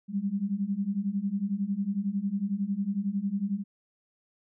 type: beating tone pair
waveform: sine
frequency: 192.7 / 203.7 Hz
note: G3 / G#3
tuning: -29 / -33 cents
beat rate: 11 Hz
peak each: -31 / -29 dBFS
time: 0.08-3.64 s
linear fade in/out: 50 ms
effects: none